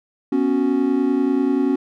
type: chord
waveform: triangle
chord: B suspended second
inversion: none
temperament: equal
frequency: 246.9 / 277.2 / 370 Hz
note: B3 / C#4 / F#4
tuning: 0 / 0 / 0 cents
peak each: -20 / -16 / -21 dBFS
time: 0.32-1.76 s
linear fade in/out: 5 ms
effects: none